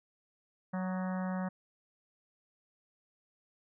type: harmonic tone with a mistuned harmonic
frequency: 185.8 Hz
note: F#3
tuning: 7 cents sharp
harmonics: 1 / 3 / 4 / 5 / 6 / 7 / 8 / 9 / 10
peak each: -33 / -43 / -45 / -47 / -49 / -50 / -51 / -52 / -53 dBFS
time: 0.73-1.49 s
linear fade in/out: 10 ms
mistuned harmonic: 7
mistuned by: -52 cents
effects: none